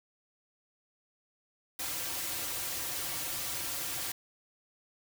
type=noise with comb filter; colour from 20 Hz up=white; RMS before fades=-36 dBFS; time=1.79-4.12 s; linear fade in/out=5 ms; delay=4.7 ms; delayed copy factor=-0.85; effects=none